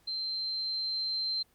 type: tone with level ramp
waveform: sine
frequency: 4125 Hz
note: C8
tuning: 25 cents flat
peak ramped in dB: -32 to -29 dBFS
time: 0.07-1.43 s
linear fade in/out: 10 ms
effects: pink hiss -67 dBFS RMS until 1.54 s + Opus 48 kbps